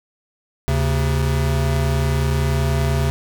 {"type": "tone pair together", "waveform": "square", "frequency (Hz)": [74.73, 134.7], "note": ["D2", "C#3"], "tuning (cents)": [31, -49], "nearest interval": "minor seventh", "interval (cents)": 1020, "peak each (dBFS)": -20, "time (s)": [0.68, 3.1], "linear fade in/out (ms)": 0, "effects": []}